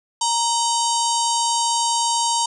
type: harmonic tone with a mistuned harmonic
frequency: 932.3 Hz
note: A#5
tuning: in tune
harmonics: 1 / 3 / 4 / 5 / 6 / 7 / 8 / 9 / 10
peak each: -20 / -29 / -30 / -28 / -31 / -28 / -27 / -34 / -32 dBFS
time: 0.21-2.46 s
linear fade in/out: 5 ms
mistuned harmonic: 3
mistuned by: +140 cents
effects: none